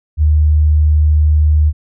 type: tone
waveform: sine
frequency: 76.1 Hz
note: D#2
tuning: 38 cents flat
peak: -7 dBFS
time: 0.17-1.73 s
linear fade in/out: 50 ms
effects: none